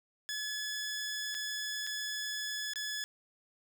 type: tone with dropouts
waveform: 15% pulse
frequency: 1708 Hz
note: G#6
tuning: 48 cents sharp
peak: -29 dBFS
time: 0.29-3.04 s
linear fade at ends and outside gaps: 0 ms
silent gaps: 1.344-1.349 / 1.867-1.872 / 2.735-2.758 s
effects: none